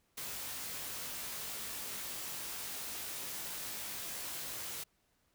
white noise with comb filter, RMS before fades -42 dBFS, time 0.17-4.84 s, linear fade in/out 10 ms, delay 19 ms, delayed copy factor +0.65, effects pink hiss -75 dBFS RMS until 5.34 s

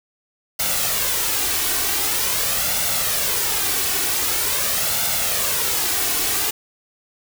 white noise with flanger, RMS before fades -21 dBFS, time 0.59-6.51 s, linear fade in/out 10 ms, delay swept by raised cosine 1.4 to 2.7 ms, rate 0.45 Hz, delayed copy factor +0.5, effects none

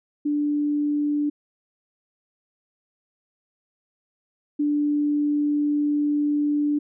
sine tone pair in turn, 293.7 / 293.7 Hz, D4 / D4, 0 / 0 cents, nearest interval unison, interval 0 cents, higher neither, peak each -20 / -19 dBFS, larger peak second, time 0.25-1.3 / 4.59-6.79 s, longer second, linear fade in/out 10 ms, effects none

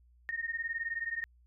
sine beating tone pair, 1833 / 1852 Hz, A#6 / A#6, -30 / -12 cents, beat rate 19 Hz, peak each -37 / -36 dBFS, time 0.29-1.24 s, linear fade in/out 0 ms, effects added 60 Hz sine -60 dBFS peak until 1.46 s

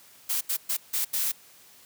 blue noise bursts at uneven times, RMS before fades -27 dBFS, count 5, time 0.29-0.41 / 0.49-0.57 / 0.69-0.77 / 0.93-1.05 / 1.13-1.32 s, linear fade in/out 10 ms, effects white hiss -54 dBFS RMS until 1.85 s + high-pass 80 Hz 12 dB/octave

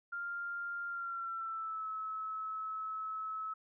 sine tone with pitch glide, 1396.9 to 1295.8 Hz, F6 to E6, 0 to -30 cents, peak -37 dBFS, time 0.12-3.54 s, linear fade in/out 10 ms, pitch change -130 cents, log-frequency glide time 0.87-1.88 s, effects none

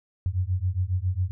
sine beating tone pair, 88.4 / 95.7 Hz, F2 / G2, +22 / -41 cents, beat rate 7.3 Hz, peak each -26 dBFS, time 0.26-1.31 s, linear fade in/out 0 ms, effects none

